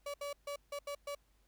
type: tone bursts at uneven times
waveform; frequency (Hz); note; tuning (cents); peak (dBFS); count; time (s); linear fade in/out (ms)
35% pulse; 572; D5; -46; -37; 6; 0.06-0.14 / 0.21-0.33 / 0.47-0.56 / 0.72-0.79 / 0.87-0.95 / 1.07-1.15; 5
effects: added 50 Hz sine -69 dBFS peak until 1.47 s + pink hiss -75 dBFS RMS until 1.47 s